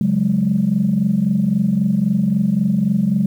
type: chord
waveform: sine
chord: C# suspended fourth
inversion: none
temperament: equal with one note detuned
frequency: 138.59 / 183.93 / 207.7 Hz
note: C#3 / F#3 / G#3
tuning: 0 / -10 / 0 cents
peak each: -22 / -17 / -16 dBFS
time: 0.01-3.26 s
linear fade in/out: 2 ms
effects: tanh soft clip ceiling -6 dBFS + 8-bit